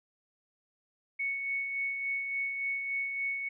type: tone with tremolo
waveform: sine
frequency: 2217 Hz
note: C#7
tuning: in tune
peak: -29 dBFS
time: 1.19-3.49 s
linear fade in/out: 10 ms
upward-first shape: sine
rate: 3.5 Hz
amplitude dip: 40%
effects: none